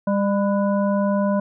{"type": "harmonic tone with a mistuned harmonic", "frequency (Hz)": 200, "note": "G3", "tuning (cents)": 35, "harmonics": [1, 3, 5, 7], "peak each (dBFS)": [-19, -22, -28, -36], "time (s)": [0.07, 1.4], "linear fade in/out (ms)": 5, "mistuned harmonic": 7, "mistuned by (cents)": 86, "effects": []}